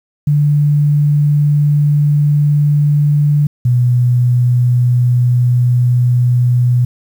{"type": "tone pair in turn", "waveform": "sine", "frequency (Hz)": [146.83, 123.08], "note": ["D3", "B2"], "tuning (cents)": [0, -5], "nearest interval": "minor third", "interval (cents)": 305, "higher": "first", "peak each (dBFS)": -8, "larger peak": "neither", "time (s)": [[0.27, 3.47], [3.65, 6.85]], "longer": "neither", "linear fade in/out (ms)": 5, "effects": ["7-bit"]}